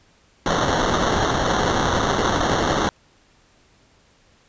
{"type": "noise with sample-and-hold", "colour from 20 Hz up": "violet", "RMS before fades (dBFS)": -20, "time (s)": [0.46, 2.89], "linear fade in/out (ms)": 0, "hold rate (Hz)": 2450, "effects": ["pink hiss -57 dBFS RMS until 4.48 s", "resampled to 16000 Hz"]}